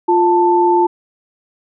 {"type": "tone pair together", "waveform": "sine", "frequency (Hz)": [350.8, 884], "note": ["F4", "A5"], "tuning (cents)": [8, 8], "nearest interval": "octave + major third", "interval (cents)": 1600, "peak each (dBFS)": -12, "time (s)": [0.08, 0.87], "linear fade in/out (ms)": 10, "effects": []}